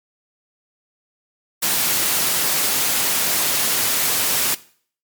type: high-pass noise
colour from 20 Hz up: white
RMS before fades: -19 dBFS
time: 1.62-4.55 s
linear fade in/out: 10 ms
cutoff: 110 Hz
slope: 12 dB/octave
effects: noise-tail reverb RT60 0.5 s tail -19 dB re dry + MP3 96 kbps